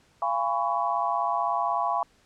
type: tone cluster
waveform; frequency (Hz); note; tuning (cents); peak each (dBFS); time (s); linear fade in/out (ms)
sine; 689 / 820 / 1001 / 1117; F5 / G#5 / B5 / C#6; -24 / -22 / +23 / +13; -29; 0.22-2.03; 2
effects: pink hiss -62 dBFS RMS until 2.25 s + low-pass 8000 Hz 12 dB/octave